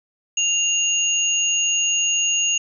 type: tone pair together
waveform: sine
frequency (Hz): 2794 / 6666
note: F7 / G#8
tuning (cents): 0 / +5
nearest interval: octave + minor third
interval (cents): 1505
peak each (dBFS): -20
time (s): 0.37-2.58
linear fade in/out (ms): 5
effects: none